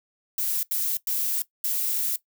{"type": "noise bursts at uneven times", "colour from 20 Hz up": "violet", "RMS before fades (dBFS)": -26, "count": 4, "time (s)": [[0.38, 0.63], [0.71, 0.97], [1.07, 1.42], [1.64, 2.16]], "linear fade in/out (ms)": 2, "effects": ["noise-tail reverb RT60 0.1 s tail -17 dB re dry"]}